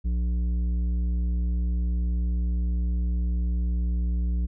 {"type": "tone with tanh clipping", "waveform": "triangle", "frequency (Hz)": 59.7, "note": "A#1", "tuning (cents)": 42, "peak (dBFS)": -24, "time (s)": [0.04, 4.47], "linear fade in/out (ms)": 20, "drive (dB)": 13, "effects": []}